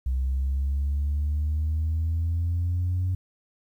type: exponential sweep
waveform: sine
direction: up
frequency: 64 to 92.5 Hz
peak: -21 dBFS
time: 0.06-3.15 s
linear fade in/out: 5 ms
effects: tanh soft clip ceiling -20 dBFS + 10-bit